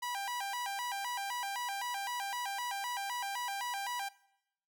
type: tone with vibrato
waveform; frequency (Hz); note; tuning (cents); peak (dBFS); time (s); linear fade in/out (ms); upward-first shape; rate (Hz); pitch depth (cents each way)
sawtooth; 880; A5; 0; -32; 0.02-4.09; 10; square; 3.9; 180
effects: noise-tail reverb RT60 0.8 s tail -21 dB re dry